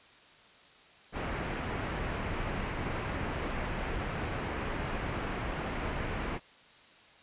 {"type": "low-pass noise", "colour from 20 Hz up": "pink", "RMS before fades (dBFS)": -35, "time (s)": [1.12, 6.4], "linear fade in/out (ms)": 50, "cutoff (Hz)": 2600, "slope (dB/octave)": 24, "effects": ["white hiss -57 dBFS RMS until 7.22 s", "resampled to 8000 Hz"]}